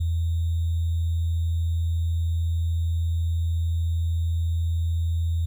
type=tone with sample-and-hold; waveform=sine; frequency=83.2 Hz; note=E2; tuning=17 cents sharp; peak=-21 dBFS; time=0-5.46 s; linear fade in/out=10 ms; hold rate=3675 Hz; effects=none